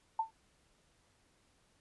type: tone with exponential decay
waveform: sine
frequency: 892 Hz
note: A5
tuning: 23 cents sharp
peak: -26 dBFS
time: 0.19-0.31 s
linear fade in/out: 5 ms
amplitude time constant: 26 ms
effects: pink hiss -71 dBFS RMS until 1.8 s + resampled to 24000 Hz